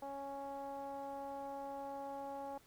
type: tone with low-pass filter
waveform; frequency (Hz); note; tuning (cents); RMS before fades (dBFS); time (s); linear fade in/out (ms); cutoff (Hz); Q
10% pulse; 277.2; C#4; 0; -45; 0.02-2.58; 5; 740; 5
effects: pink hiss -66 dBFS RMS until 2.66 s